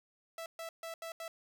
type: tone bursts at uneven times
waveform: sawtooth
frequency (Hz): 659.3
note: E5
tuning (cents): 0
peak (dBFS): -37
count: 5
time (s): 0.38-0.46 / 0.59-0.69 / 0.83-0.94 / 1.02-1.12 / 1.2-1.28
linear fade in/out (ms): 2
effects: none